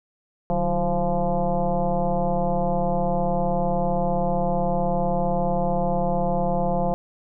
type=tone with frequency modulation; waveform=sine; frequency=355.8 Hz; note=F4; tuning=32 cents sharp; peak=-19 dBFS; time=0.5-6.94 s; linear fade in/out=0 ms; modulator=169 Hz; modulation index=2.7; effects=none